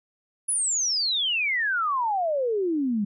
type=exponential sweep; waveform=sine; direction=down; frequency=10548 to 196 Hz; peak=-22 dBFS; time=0.48-3.05 s; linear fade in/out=10 ms; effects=none